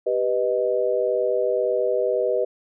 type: chord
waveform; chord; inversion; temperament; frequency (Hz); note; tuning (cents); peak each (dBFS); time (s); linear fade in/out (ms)
sine; G augmented; none; equal; 392 / 493.9 / 622.3; G4 / B4 / D#5; 0 / 0 / 0; -25 / -22 / -24; 0.06-2.45; 10
effects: none